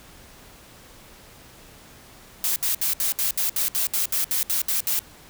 blue noise bursts, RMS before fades -23 dBFS, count 14, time 2.44-4.991 s, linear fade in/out 0 ms, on 120 ms, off 67 ms, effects pink hiss -48 dBFS RMS until 5.29 s

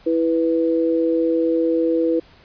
sine tone pair together, 329 / 493.9 Hz, E4 / B4, -3 / 0 cents, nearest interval perfect fifth, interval 703 cents, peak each -18 / -19 dBFS, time 0.06-2.2 s, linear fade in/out 10 ms, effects pink hiss -50 dBFS RMS until 2.44 s + resampled to 11025 Hz

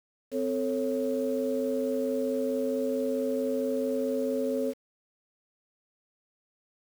sine tone cluster, 257.6 / 444.5 / 549 Hz, C4 / A4 / C#5, -27 / +18 / -17 cents, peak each -30 dBFS, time 0.31-4.74 s, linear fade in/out 50 ms, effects tanh soft clip ceiling -17 dBFS + 8-bit

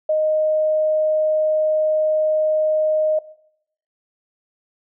sine tone, 620 Hz, D#5, 6 cents flat, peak -15 dBFS, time 0.09-3.19 s, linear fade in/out 5 ms, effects noise-tail reverb RT60 0.7 s tail -19 dB re dry

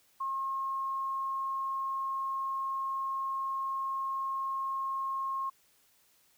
sine tone, 1076 Hz, C6, 48 cents sharp, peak -31 dBFS, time 0.2-5.5 s, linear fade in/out 10 ms, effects white hiss -67 dBFS RMS until 6.37 s

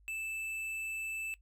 triangle tone with tanh clipping, 2637 Hz, E7, in tune, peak -38 dBFS, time 0.08-1.34 s, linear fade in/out 0 ms, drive 15 dB, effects noise-tail reverb RT60 0.1 s tail -20 dB re dry + added 50 Hz sine -60 dBFS peak until 1.41 s

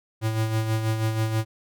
square tone with tremolo, 110.6 Hz, A2, 9 cents sharp, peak -21 dBFS, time 0.21-1.45 s, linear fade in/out 50 ms, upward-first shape sine, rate 6.2 Hz, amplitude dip 50%, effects none

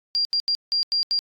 sine tone bursts at uneven times, 4768 Hz, D8, 25 cents sharp, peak -19 dBFS, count 6, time 0.15-0.25 / 0.33-0.4 / 0.48-0.55 / 0.72-0.83 / 0.92-1.03 / 1.11-1.19 s, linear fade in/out 0 ms, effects AAC 64 kbps

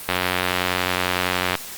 click train, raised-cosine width 0.3 ms, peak -3 dBFS, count 134, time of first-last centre 0.09-1.553 s, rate 90.9 Hz, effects white hiss -35 dBFS RMS until 1.77 s + Opus 32 kbps

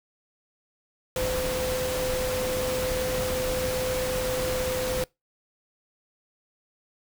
sine tone in noise, 510 Hz, C5, 44 cents flat, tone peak -27 dBFS, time 1.16-5.04 s, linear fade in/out 2 ms, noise pink, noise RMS -31 dBFS, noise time 1.16-5.04 s, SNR +1 dB, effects noise-tail reverb RT60 0.2 s tail -24 dB re dry

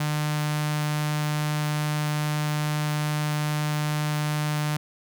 sawtooth tone with notch filter, 150.4 Hz, D3, 42 cents sharp, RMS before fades -26 dBFS, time 0-4.77 s, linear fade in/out 5 ms, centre 390 Hz, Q 0.81, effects none

